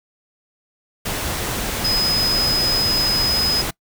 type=tone in noise; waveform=sine; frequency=5040 Hz; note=D#8; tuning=21 cents sharp; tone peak=-17 dBFS; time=1.84-3.62 s; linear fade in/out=10 ms; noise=pink; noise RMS=-24 dBFS; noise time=1.05-3.71 s; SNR=+4 dB; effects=noise-tail reverb RT60 0.1 s tail -23 dB re dry